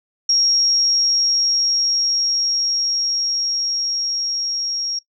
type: tone with level ramp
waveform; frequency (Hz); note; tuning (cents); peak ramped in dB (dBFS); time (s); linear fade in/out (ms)
sine; 5588; F8; 0; -13 to -21; 0.29-4.99; 5
effects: noise-tail reverb RT60 0.1 s tail -19 dB re dry